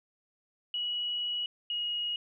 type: tone pair in turn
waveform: sine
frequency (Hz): 2922 / 2888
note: F#7 / F#7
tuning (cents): -22 / -43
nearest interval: unison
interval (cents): 21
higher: first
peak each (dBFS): -30 / -30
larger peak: neither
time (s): 0.74-1.46 / 1.7-2.16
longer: first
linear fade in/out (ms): 2
effects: none